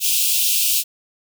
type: high-pass noise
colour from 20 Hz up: white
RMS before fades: -18 dBFS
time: 0-0.84 s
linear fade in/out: 50 ms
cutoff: 2500 Hz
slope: 96 dB/octave
effects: none